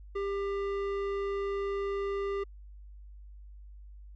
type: tone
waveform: square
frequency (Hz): 397.9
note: G4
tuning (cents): +26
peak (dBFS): -31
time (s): 0.15-2.44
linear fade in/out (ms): 10
effects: added 50 Hz sine -46 dBFS peak until 4.15 s + low-pass 2000 Hz 12 dB/octave